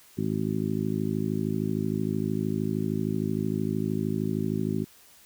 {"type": "harmonic tone", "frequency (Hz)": 53.1, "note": "G#1", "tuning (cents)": 39, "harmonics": [2, 3, 4, 5, 6, 7], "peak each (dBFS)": [-34, -31, -30, -33, -35, -34], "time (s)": [0.17, 4.85], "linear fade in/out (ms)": 20, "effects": ["white hiss -55 dBFS RMS until 5.25 s"]}